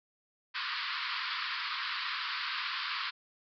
pink band-pass noise, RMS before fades -36 dBFS, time 0.54-3.11 s, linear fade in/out 20 ms, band 1000 to 4900 Hz, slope 96 dB/octave, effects none

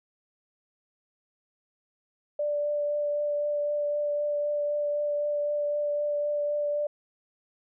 sine tone with vibrato, 587.3 Hz, D5, in tune, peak -25 dBFS, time 2.39-6.87 s, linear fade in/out 5 ms, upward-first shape triangle, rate 3.9 Hz, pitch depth 12 cents each way, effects none

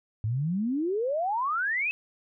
sine exponential sweep, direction up, 102.9 to 2637 Hz, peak -25 dBFS, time 0.24-1.91 s, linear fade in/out 0 ms, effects none

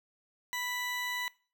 20% pulse tone pair together, 987.8 / 1975.5 Hz, B5 / B6, 0 / 0 cents, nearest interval octave, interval 1200 cents, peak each -32 / -33 dBFS, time 0.53-1.28 s, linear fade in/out 0 ms, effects noise-tail reverb RT60 0.4 s tail -22 dB re dry

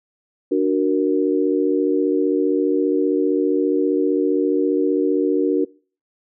sine chord, D augmented, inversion none, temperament equal with one note detuned, 294.9 / 370 / 466.2 Hz, D4 / F#4 / A#4, +7 / 0 / 0 cents, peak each -19 / -19 / -21 dBFS, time 0.51-5.65 s, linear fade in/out 10 ms, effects noise-tail reverb RT60 0.4 s tail -23 dB re dry

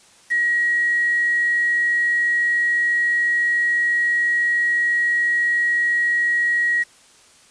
sine tone with quantisation, 1903 Hz, A#6, 35 cents sharp, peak -16 dBFS, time 0.3-6.84 s, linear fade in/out 20 ms, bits 6, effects white hiss -51 dBFS RMS until 7.5 s + resampled to 22050 Hz

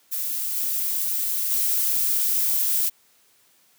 violet noise with level steps, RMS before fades -27 / -25 / -22 dBFS, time 0.11-2.9 s, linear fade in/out 20 ms, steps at 0.55 / 1.5 s, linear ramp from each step 20 ms, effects white hiss -60 dBFS RMS until 3.78 s + high-pass 100 Hz 12 dB/octave

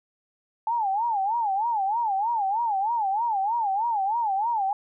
sine tone with vibrato, 855 Hz, A5, 50 cents flat, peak -22 dBFS, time 0.67-4.73 s, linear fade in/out 2 ms, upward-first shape sine, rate 3.2 Hz, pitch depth 190 cents each way, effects none

